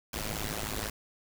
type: noise with amplitude modulation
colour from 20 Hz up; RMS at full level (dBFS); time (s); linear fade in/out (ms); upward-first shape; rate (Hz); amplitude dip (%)
pink; -31; 0.13-0.9; 5; sine; 106; 95
effects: none